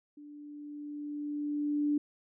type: tone with level ramp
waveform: sine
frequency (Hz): 293.7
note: D4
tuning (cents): 0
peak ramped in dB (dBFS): -47 to -25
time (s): 0.17-1.98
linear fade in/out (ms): 5
effects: none